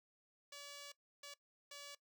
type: tone bursts at uneven times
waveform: 5% pulse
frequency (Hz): 572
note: D5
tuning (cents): -46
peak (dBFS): -39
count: 3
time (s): 0.52-0.92 / 1.23-1.34 / 1.71-1.95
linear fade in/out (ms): 5
effects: noise-tail reverb RT60 0.1 s tail -18 dB re dry